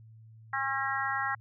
harmonic tone, 270.9 Hz, C#4, 40 cents flat, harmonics 3 / 4 / 5 / 6 / 7, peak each -35 / -35 / -35 / -35 / -35 dBFS, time 0.53-1.35 s, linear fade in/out 5 ms, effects added 111 Hz sine -50 dBFS peak until 1.4 s

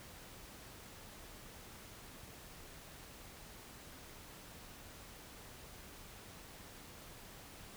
silence, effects pink hiss -54 dBFS RMS until 7.76 s

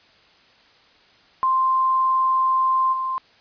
sine tone with level steps, 1046.5 Hz, C6, in tune, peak -16 / -22 dBFS, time 1.43-3.18 s, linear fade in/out 0 ms, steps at 2.92 s, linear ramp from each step 20 ms, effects white hiss -54 dBFS RMS until 3.4 s + resampled to 11025 Hz

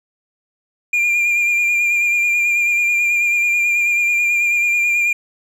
triangle tone with vibrato, 2402 Hz, D7, 38 cents sharp, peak -12 dBFS, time 0.93-5.13 s, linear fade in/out 5 ms, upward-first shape sine, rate 9.2 Hz, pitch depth 27 cents each way, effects none

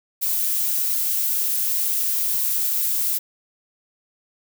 violet noise, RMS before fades -22 dBFS, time 0.21-3.19 s, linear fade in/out 20 ms, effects none

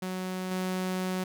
sawtooth tone with level steps, 185.2 Hz, F#3, 2 cents sharp, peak -28 / -25 dBFS, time 0.02-1.24 s, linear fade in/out 5 ms, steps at 0.51 s, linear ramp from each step 2 ms, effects none

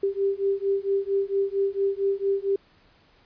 sine beating tone pair, 392 / 396.4 Hz, G4 / G4, 0 / +19 cents, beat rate 4.4 Hz, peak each -25 dBFS, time 0.03-2.56 s, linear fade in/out 5 ms, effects pink hiss -59 dBFS RMS until 3.25 s + resampled to 11025 Hz

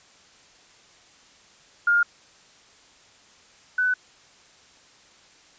sine tone pair in turn, 1414 / 1498.1 Hz, F6 / F#6, +21 / +21 cents, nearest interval minor second, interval 100 cents, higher second, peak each -16 / -19 dBFS, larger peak first, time 1.87-2.03 / 3.78-3.94 s, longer neither, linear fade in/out 5 ms, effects white hiss -54 dBFS RMS until 5.58 s + resampled to 16000 Hz

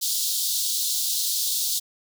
pink high-pass noise, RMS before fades -25 dBFS, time 0.01-1.8 s, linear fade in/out 20 ms, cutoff 3600 Hz, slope 48 dB/octave, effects none

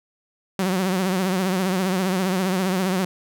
sawtooth tone with vibrato, 186.7 Hz, F#3, 16 cents sharp, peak -16 dBFS, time 0.59-3.05 s, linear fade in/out 2 ms, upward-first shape triangle, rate 15 Hz, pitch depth 92 cents each way, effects none

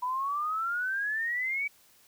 sine exponential sweep, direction up, 980 to 2300 Hz, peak -28 dBFS, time 0.02-1.68 s, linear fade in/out 10 ms, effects white hiss -61 dBFS RMS until 2.07 s

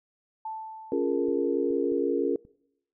sine tone with exponential decay, 880 Hz, A5, in tune, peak -31 dBFS, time 0.45-2.02 s, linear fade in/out 5 ms, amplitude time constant 340 ms
sine chord, Bb minor seventh, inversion first, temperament equal with one note detuned, 278.6 / 349.2 / 415.3 / 466.2 Hz, Db4 / F4 / Ab4 / Bb4, +9 / 0 / 0 / 0 cents, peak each -29 dBFS, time 0.92-2.36 s, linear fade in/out 2 ms
clicks, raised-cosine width 3 ms, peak -38 dBFS, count 4, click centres 1.285 / 1.707 / 1.92 / 2.451 s
effects noise-tail reverb RT60 0.8 s tail -25 dB re dry

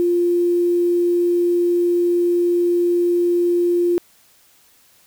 sine tone with quantisation, 349.2 Hz, F4, in tune, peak -14 dBFS, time 0-3.98 s, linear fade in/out 0 ms, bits 7, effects white hiss -54 dBFS RMS until 5.06 s

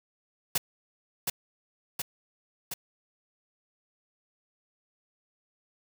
white noise with echo, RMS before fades -26 dBFS, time 0.55-0.58 s, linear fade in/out 5 ms, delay 720 ms, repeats 3, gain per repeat -3 dB, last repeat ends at 2.74 s, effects none

